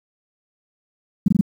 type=tone bursts; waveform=sine; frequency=196 Hz; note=G3; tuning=in tune; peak=-10 dBFS; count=4; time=1.26-1.411 s; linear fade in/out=5 ms; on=22 ms; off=21 ms; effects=8-bit